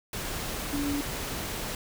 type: tone in noise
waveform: sine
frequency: 286.4 Hz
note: D4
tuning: 43 cents flat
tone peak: -28 dBFS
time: 0.73-1.01 s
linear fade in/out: 2 ms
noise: pink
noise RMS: -34 dBFS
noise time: 0.13-1.75 s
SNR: +3 dB
effects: none